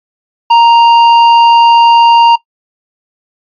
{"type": "tone with tanh clipping", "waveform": "sine", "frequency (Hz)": 932.3, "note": "A#5", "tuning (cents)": 0, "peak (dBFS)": -4, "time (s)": [0.5, 2.36], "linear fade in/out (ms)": 10, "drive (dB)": 12, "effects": ["noise-tail reverb RT60 0.1 s tail -19 dB re dry", "resampled to 11025 Hz"]}